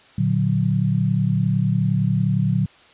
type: chord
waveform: sine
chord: Bb augmented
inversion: none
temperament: equal with one note detuned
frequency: 116.54 / 147.6 / 185 Hz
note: Bb2 / D3 / F#3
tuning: 0 / +9 / 0 cents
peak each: -21 dBFS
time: 0.18-2.66 s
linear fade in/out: 5 ms
effects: white hiss -50 dBFS RMS until 2.93 s + resampled to 8000 Hz